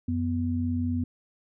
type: tone pair together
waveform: sine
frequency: 90.5 / 246.7 Hz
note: F#2 / B3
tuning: -38 / -2 cents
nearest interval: octave + perfect fourth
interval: 1736 cents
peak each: -28 / -27 dBFS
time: 0.08-1.04 s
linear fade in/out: 5 ms
effects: none